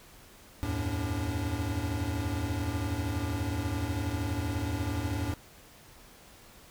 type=tone cluster; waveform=square; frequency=79.5 / 91.7 / 108.2 / 288.2 Hz; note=D#2 / F#2 / A2 / D4; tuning=+38 / -15 / -29 / -33 cents; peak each=-36 / -37 / -35 / -37 dBFS; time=0.63-5.34 s; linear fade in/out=0 ms; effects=pink hiss -54 dBFS RMS until 6.7 s